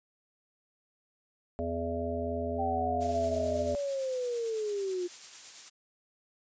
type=harmonic tone; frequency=83.8 Hz; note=E2; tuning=29 cents sharp; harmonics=1 / 3 / 5 / 7 / 8; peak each=-37 / -37 / -37 / -37 / -37 dBFS; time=1.59-3.75 s; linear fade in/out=0 ms
type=linear sweep; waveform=sine; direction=down; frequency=780 to 349.2 Hz; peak=-30 dBFS; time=2.58-5.08 s; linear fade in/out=20 ms
type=noise with tremolo; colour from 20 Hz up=blue; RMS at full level=-41 dBFS; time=3-5.7 s; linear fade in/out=20 ms; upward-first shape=triangle; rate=9 Hz; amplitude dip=35%
effects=resampled to 16000 Hz